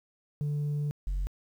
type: tone pair in turn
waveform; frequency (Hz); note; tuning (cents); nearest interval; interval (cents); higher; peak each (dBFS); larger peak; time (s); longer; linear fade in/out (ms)
sine; 146.83 / 46.25; D3 / F#1; 0 / 0; octave + minor sixth; 2000; first; -25; neither; 0.41-0.91 / 1.07-1.27; first; 0
effects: tanh soft clip ceiling -27 dBFS + 10-bit